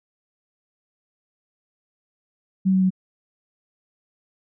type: tone with pitch steps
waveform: sine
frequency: 189.9 / 188.26 / 186.64 Hz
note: F#3 / F#3 / F#3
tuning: +45 / +30 / +15 cents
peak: -15 dBFS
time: 2.65-2.905 s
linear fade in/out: 20 ms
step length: 85 ms
effects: none